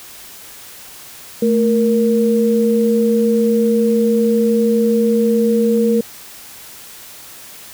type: tone pair together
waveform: sine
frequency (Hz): 221 / 468.2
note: A3 / A#4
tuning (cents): +8 / +8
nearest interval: octave + minor second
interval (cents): 1300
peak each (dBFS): -14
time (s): 1.42-6.01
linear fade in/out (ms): 5
effects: white hiss -37 dBFS RMS until 7.73 s